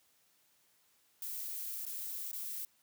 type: noise with dropouts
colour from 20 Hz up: violet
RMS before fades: -41 dBFS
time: 1.22-2.65 s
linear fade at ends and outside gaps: 2 ms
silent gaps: 1.853-1.864 / 2.315-2.33 s
effects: white hiss -71 dBFS RMS until 2.82 s + high-pass 80 Hz 12 dB/octave